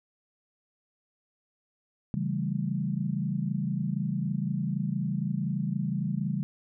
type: chord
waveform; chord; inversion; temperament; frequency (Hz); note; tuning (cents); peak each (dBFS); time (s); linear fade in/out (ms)
sine; A dominant seventh; first; equal; 138.59 / 164.81 / 196 / 220; C#3 / E3 / G3 / A3; 0 / 0 / 0 / 0; -32 / -32 / -31 / -37; 2.14-6.43; 0
effects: none